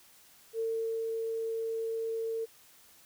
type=tone with ADSR envelope; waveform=sine; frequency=451.5 Hz; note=A4; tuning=45 cents sharp; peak=-29 dBFS; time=0.53-2.46 s; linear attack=63 ms; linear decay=460 ms; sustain=-2 dB; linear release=22 ms; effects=white hiss -59 dBFS RMS until 3.05 s